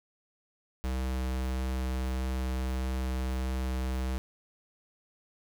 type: tone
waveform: square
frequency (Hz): 64.4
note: C2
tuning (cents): -27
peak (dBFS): -30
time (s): 0.84-4.18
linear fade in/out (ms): 0
effects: none